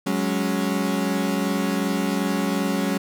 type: chord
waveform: 35% pulse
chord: F# suspended second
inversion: none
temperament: equal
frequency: 185 / 207.7 / 277.2 Hz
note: F#3 / G#3 / C#4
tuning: 0 / 0 / 0 cents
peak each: -24 dBFS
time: 0.06-2.98 s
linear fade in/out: 10 ms
effects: none